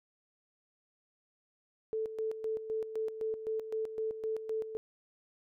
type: tone with tremolo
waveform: sine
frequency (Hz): 440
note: A4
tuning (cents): 0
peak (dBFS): -31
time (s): 1.93-4.77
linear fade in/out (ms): 0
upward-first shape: square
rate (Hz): 3.9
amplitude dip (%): 65
effects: none